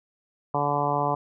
harmonic tone, 144.6 Hz, D3, 27 cents flat, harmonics 1 / 2 / 3 / 4 / 5 / 6 / 7 / 8, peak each -31 / -34 / -32 / -31 / -28 / -29 / -28 / -34 dBFS, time 0.54-1.15 s, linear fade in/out 5 ms, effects none

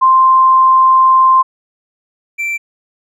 sine / triangle tone pair in turn, 1046.5 / 2344 Hz, C6 / D7, 0 / -4 cents, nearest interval octave + major second, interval 1396 cents, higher second, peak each -5 / -14 dBFS, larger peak first, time 0.01-1.43 / 2.38-2.58 s, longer first, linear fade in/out 20 ms, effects none

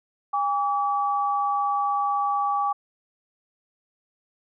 sine tone pair together, 811.1 / 1147 Hz, G#5 / D6, -41 / -41 cents, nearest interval tritone, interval 600 cents, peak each -24 dBFS, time 0.33-2.73 s, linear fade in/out 10 ms, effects none

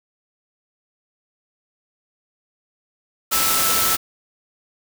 sine tone in noise, 1318.5 Hz, E6, in tune, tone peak -25 dBFS, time 3.31-3.97 s, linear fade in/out 20 ms, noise white, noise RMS -19 dBFS, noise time 3.31-3.97 s, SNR -9 dB, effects none

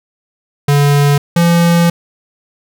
square tone pair in turn, 143.5 / 170.65 Hz, D3 / F3, -40 / -40 cents, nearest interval minor third, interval 300 cents, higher second, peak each -8 dBFS, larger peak neither, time 0.68-1.18 / 1.36-1.9 s, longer second, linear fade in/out 5 ms, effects none

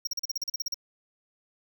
square tone bursts, 5588 Hz, F8, in tune, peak -28 dBFS, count 12, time 0.05-0.743 s, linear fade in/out 5 ms, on 22 ms, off 39 ms, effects none

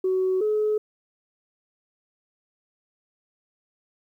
sine tone pair in turn, 374.3 / 426.1 Hz, F#4 / G#4, +20 / +44 cents, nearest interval major second, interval 224 cents, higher second, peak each -19 / -19 dBFS, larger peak neither, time 0.04-0.41 / 0.41-0.78 s, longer neither, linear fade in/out 5 ms, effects tanh soft clip ceiling -16 dBFS + 10-bit

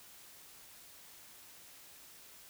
silence, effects white hiss -56 dBFS RMS until 2.49 s

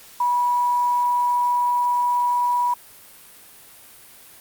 sine tone with quantisation, 974 Hz, B5, 24 cents flat, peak -17 dBFS, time 0.2-2.74 s, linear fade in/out 5 ms, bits 7, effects white hiss -46 dBFS RMS until 4.4 s + Opus 48 kbps

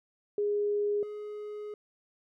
sine / triangle tone pair in turn, 412.5 / 419.2 Hz, G#4 / G#4, -12 / +16 cents, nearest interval unison, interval 28 cents, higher second, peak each -26 / -35 dBFS, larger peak first, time 0.38-1.03 / 1.03-1.74 s, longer second, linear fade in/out 2 ms, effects none

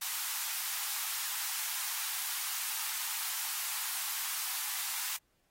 white high-pass noise, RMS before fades -36 dBFS, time 0.01-5.17 s, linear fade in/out 10 ms, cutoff 800 Hz, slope 48 dB/octave, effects pink hiss -75 dBFS RMS until 5.5 s + AAC 48 kbps

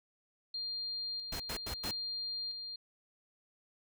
sine tone with tremolo, 4200 Hz, C8, 6 cents sharp, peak -36 dBFS, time 0.54-2.76 s, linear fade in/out 5 ms, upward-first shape square, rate 0.76 Hz, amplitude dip 40%
pink noise bursts, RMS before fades -40 dBFS, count 4, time 1.32-1.912 s, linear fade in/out 5 ms, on 79 ms, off 92 ms
effects none

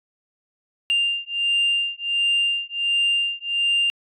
sine beating tone pair, 2794 / 2795.4 Hz, F7 / F7, 0 / +1 cents, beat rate 1.4 Hz, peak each -21 / -21 dBFS, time 0.9-3.9 s, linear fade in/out 0 ms, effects tanh soft clip ceiling -14 dBFS

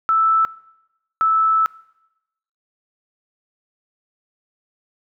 sine tone pair in turn, 1318 / 1311.5 Hz, E6 / E6, -1 / -9 cents, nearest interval unison, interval 8 cents, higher first, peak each -13 dBFS, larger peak neither, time 0.09-0.45 / 1.21-1.66 s, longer second, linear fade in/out 0 ms, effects noise-tail reverb RT60 0.9 s tail -21 dB re dry

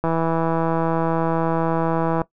click train, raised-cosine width 1 ms, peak -8 dBFS, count 358, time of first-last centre 0.04-2.217 s, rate 164 Hz, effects noise-tail reverb RT60 0.1 s tail -18 dB re dry

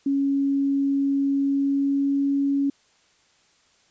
sine tone with pitch glide, 277.2 to 279 Hz, C#4 to C#4, 0 to +11 cents, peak -19 dBFS, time 0.06-2.7 s, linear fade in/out 5 ms, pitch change +11 cents, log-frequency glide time 1.4-2.29 s, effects white hiss -61 dBFS RMS until 3.9 s + resampled to 16000 Hz

